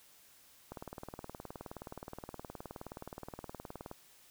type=click train; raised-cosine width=1 ms; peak=-29 dBFS; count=62; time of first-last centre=0.72-3.914 s; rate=19.1 Hz; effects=white hiss -62 dBFS RMS until 4.3 s